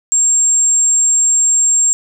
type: tone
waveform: sine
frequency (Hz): 7459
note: A#8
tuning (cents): 0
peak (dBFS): -9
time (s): 0.12-1.93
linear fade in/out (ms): 0
effects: none